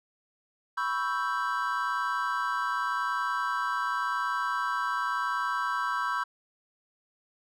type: chord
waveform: triangle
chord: C# half-diminished seventh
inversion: third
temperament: equal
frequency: 987.8 / 1108.7 / 1318.5 / 1568 Hz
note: B5 / C#6 / E6 / G6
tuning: 0 / 0 / 0 / 0 cents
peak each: -31 dBFS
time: 0.77-6.24 s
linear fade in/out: 10 ms
effects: none